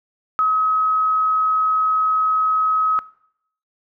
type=tone; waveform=sine; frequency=1275 Hz; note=D#6; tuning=42 cents sharp; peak=-14 dBFS; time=0.39-2.99 s; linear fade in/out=0 ms; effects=noise-tail reverb RT60 0.7 s tail -21 dB re dry